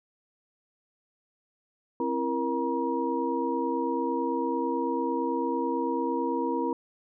sine tone cluster, 265.5 / 334.5 / 471.1 / 952 Hz, C4 / E4 / A#4 / A#5, +25 / +25 / +18 / +36 cents, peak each -31 dBFS, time 2-6.73 s, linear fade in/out 2 ms, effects none

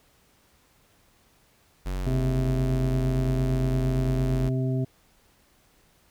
square tone, 46.25 Hz, F#1, in tune, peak -28 dBFS, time 1.85-4.5 s, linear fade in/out 20 ms
harmonic tone, 130 Hz, C3, 11 cents flat, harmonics 1 / 2 / 3 / 5, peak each -24 / -30 / -34 / -38 dBFS, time 2.06-4.85 s, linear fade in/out 10 ms
effects pink hiss -62 dBFS RMS until 6.1 s

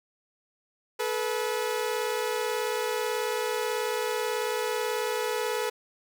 sawtooth tone pair together, 431 / 489.3 Hz, A4 / B4, -36 / -16 cents, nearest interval major second, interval 220 cents, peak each -26 dBFS, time 0.99-5.7 s, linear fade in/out 10 ms, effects none

